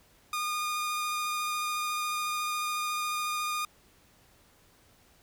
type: tone with vibrato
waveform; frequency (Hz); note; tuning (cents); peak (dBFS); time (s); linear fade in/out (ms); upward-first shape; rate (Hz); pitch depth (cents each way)
sawtooth; 1220; D#6; -34; -26; 0.33-3.65; 2; sine; 14; 10
effects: pink hiss -62 dBFS RMS until 5.22 s